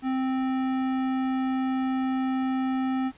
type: tone with tanh clipping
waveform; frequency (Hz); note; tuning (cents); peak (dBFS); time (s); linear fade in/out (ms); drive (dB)
sine; 261.6; C4; 0; -26; 0.02-3.12; 50; 17
effects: pink hiss -55 dBFS RMS until 3.17 s + resampled to 8000 Hz